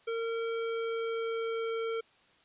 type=tone with pitch glide; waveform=square; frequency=457.6 to 453.7 Hz; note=A#4 to A#4; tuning=-32 to -47 cents; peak=-32 dBFS; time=0.07-2.01 s; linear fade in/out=10 ms; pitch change=-15 cents; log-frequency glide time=0.46-1.82 s; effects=white hiss -64 dBFS RMS until 2.44 s + resampled to 8000 Hz